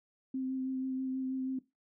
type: tone with vibrato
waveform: sine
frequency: 261.6 Hz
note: C4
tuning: in tune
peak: -32 dBFS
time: 0.34-1.59 s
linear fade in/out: 5 ms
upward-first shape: sine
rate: 6.2 Hz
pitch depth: 14 cents each way
effects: noise-tail reverb RT60 0.2 s tail -17 dB re dry